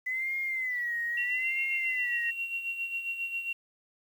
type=tone with vibrato; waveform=sine; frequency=2000 Hz; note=B6; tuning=21 cents sharp; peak=-29 dBFS; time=0.06-2.31 s; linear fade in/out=10 ms; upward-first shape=sine; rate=0.78 Hz; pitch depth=110 cents each way
type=tone with tremolo; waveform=sine; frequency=2743 Hz; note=F7; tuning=32 cents flat; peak=-29 dBFS; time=1.17-3.53 s; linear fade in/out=5 ms; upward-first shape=sine; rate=7.4 Hz; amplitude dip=60%
effects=9-bit